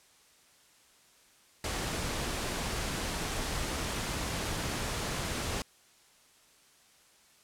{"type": "noise", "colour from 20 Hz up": "pink", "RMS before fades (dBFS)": -34, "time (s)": [1.64, 5.62], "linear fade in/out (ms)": 2, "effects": ["white hiss -62 dBFS RMS until 7.43 s", "low-pass 10000 Hz 12 dB/octave"]}